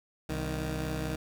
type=tone pair together; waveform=15% pulse; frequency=64.17 / 155.56 Hz; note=C2 / D#3; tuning=-33 / 0 cents; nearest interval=octave + minor third; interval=1533 cents; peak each=-28 dBFS; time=0.29-1.16 s; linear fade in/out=5 ms; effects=none